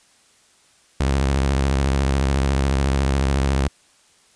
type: tone with vibrato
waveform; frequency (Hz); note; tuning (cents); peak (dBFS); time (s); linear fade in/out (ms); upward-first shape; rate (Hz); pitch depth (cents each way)
sawtooth; 68; C#2; -33; -13; 1-3.68; 5; sine; 14; 100
effects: white hiss -56 dBFS RMS until 4.35 s + resampled to 22050 Hz